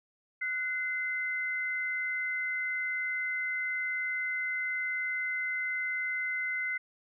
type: tone pair together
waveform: sine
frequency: 1480 / 2059 Hz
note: F#6 / C7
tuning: 0 / -28 cents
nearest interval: tritone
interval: 572 cents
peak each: -36 / -31 dBFS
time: 0.41-6.78 s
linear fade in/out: 10 ms
effects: none